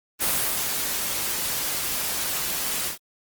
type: noise with ADSR envelope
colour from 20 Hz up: white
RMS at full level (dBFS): -22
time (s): 0.19-2.98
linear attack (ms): 38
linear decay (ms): 450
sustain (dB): -5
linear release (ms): 110
effects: Opus 24 kbps